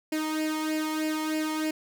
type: tone with flanger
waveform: sawtooth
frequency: 311.1 Hz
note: D#4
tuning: in tune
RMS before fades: -29 dBFS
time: 0.12-1.71 s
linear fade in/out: 5 ms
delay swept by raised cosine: 0.4 to 0.96 ms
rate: 3.2 Hz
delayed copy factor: +0.7
effects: none

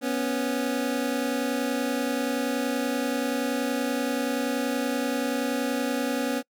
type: tone pair together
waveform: 25% pulse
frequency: 245.9 / 276.4 Hz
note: B3 / C#4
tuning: -7 / -5 cents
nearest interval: major second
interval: 202 cents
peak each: -24 dBFS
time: 0.01-6.43 s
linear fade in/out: 50 ms
effects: noise-tail reverb RT60 0.1 s tail -26 dB re dry

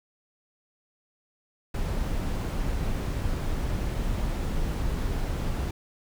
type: noise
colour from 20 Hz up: brown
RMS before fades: -28 dBFS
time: 1.74-5.71 s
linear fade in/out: 5 ms
effects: none

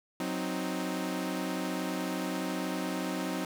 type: chord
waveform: sawtooth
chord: C diminished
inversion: second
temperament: equal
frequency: 185 / 261.6 / 311.1 Hz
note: Gb3 / C4 / Eb4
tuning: 0 / 0 / 0 cents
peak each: -32 dBFS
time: 0.2-3.45 s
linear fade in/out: 2 ms
effects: none

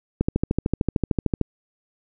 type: click train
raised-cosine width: 3 ms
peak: -7 dBFS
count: 17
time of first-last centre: 0.21-1.413 s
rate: 13.3 Hz
effects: none

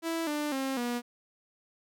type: tone with pitch steps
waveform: sawtooth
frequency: 329.6 / 297.1 / 267.7 / 241.3 Hz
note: E4 / D4 / C4 / B3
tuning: 0 / +20 / +40 / -40 cents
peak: -26 dBFS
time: 0.02-1.02 s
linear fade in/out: 50 ms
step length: 250 ms
effects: none

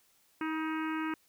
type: harmonic tone with a mistuned harmonic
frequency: 315.3 Hz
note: D#4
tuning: 23 cents sharp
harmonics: 1 / 3 / 4 / 5 / 6 / 7 / 8 / 9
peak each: -33 / -41 / -41 / -42 / -47 / -47 / -48 / -53 dBFS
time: 0.41-1.14 s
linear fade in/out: 2 ms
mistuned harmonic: 3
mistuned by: +18 cents
effects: white hiss -68 dBFS RMS until 1.28 s

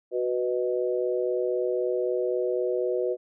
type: chord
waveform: sine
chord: B major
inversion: second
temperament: equal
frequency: 370 / 493.9 / 622.3 Hz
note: F#4 / B4 / D#5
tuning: 0 / 0 / 0 cents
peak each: -27 / -27 / -32 dBFS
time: 0.11-3.17 s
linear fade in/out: 50 ms
effects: none

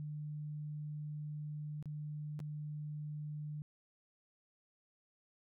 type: tone with dropouts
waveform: sine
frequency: 150 Hz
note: D3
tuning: 37 cents sharp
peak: -40 dBFS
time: 0-3.62 s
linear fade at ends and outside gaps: 0 ms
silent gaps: 1.826-1.857 / 2.392-2.402 s
effects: none

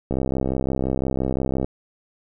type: click train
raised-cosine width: 2 ms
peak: -10 dBFS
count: 102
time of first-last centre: 0.11-1.645 s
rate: 65.8 Hz
effects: none

